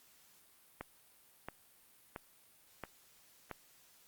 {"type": "click train", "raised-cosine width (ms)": 0.5, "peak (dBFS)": -26, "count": 5, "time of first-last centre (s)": [0.81, 3.513], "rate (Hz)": 1.48, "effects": ["white hiss -65 dBFS RMS until 4.07 s", "Opus 48 kbps"]}